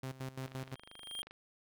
sawtooth tone with tremolo, 131.4 Hz, C3, 8 cents sharp, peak -35 dBFS, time 0.03-0.75 s, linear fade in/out 5 ms, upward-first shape square, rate 5.8 Hz, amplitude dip 80%
click train, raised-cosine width 0.3 ms, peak -34 dBFS, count 23, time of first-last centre 0.44-1.31 s, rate 25.3 Hz
square tone with exponential growth, 3204 Hz, G7, 37 cents sharp, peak -37 dBFS, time 0.66-1.22 s, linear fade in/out 2 ms, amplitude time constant 120 ms
effects none

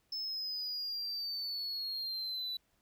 sine exponential sweep, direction down, 5260 to 3951 Hz, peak -33 dBFS, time 0.12-2.57 s, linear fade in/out 5 ms, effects tanh soft clip ceiling -35 dBFS + pink hiss -75 dBFS RMS until 2.81 s

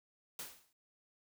white noise with exponential decay, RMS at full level -41 dBFS, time 0.39-0.73 s, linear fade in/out 2 ms, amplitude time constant 73 ms, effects none

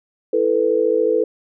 sine chord, E suspended fourth, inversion none, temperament equal, 329.6 / 440 / 493.9 Hz, E4 / A4 / B4, 0 / 0 / 0 cents, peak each -23 / -17 / -18 dBFS, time 0.33-1.24 s, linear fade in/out 5 ms, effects none

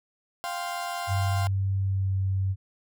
35% pulse chord, F suspended second, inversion none, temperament equal, 698.5 / 784 / 1046.5 Hz, F5 / G5 / C6, 0 / 0 / 0 cents, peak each -31 / -35 / -34 dBFS, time 0.44-1.47 s, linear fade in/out 0 ms
sine tone with pitch glide, 97 to 95.83 Hz, G2 to G2, -18 to -39 cents, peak -23 dBFS, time 1.07-2.56 s, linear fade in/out 50 ms, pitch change -21 cents, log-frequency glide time 1.79-2.14 s
effects none

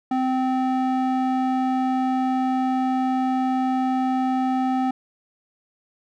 square tone with band-pass filter, 258.7 Hz, C4, 19 cents flat, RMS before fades -22 dBFS, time 0.11-4.91 s, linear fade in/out 5 ms, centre 550 Hz, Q 3.6, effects none

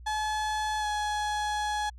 35% pulse tone with pitch glide, 856 to 840.8 Hz, A5 to G#5, -48 to +21 cents, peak -26 dBFS, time 0.06-1.9 s, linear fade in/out 10 ms, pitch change -31 cents, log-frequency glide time 0.79-0.86 s, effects added 60 Hz sine -44 dBFS peak until 1.98 s + low-pass 8000 Hz 12 dB/octave

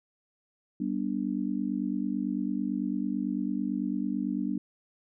sine chord, G major, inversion none, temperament just, 196 / 245 / 294 Hz, G3 / B3 / D4, 0 / -14 / +2 cents, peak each -32 dBFS, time 0.8-4.58 s, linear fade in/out 5 ms, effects none

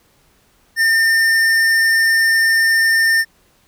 sine tone with tanh clipping, 1807 Hz, A6, 46 cents sharp, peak -13 dBFS, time 0.76-3.25 s, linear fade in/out 50 ms, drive 15 dB, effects pink hiss -56 dBFS RMS until 3.67 s

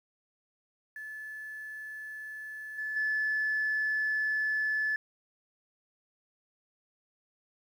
sine tone with level steps, 1731 Hz, A6, 29 cents flat, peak -39 / -32 / -26 dBFS, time 0.96-4.96 s, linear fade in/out 2 ms, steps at 2.78 / 2.96 s, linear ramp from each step 5 ms, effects tanh soft clip ceiling -23 dBFS + 10-bit

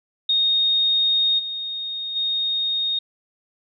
sine tone with level steps, 3710 Hz, A#7, 9 cents flat, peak -16 / -26 / -20 dBFS, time 0.29-2.99 s, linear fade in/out 5 ms, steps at 1.38 / 2.15 s, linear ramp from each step 20 ms, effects none

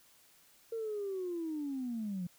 sine linear sweep, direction down, 461.2 to 171.5 Hz, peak -34 dBFS, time 0.72-2.27 s, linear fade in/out 5 ms, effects tanh soft clip ceiling -30 dBFS + white hiss -64 dBFS RMS until 2.38 s

